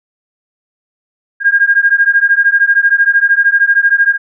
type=beating tone pair; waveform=sine; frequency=1613 / 1626 Hz; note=G6 / G#6; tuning=+49 / -37 cents; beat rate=13 Hz; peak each=-10 dBFS; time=1.4-4.18 s; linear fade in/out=50 ms; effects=none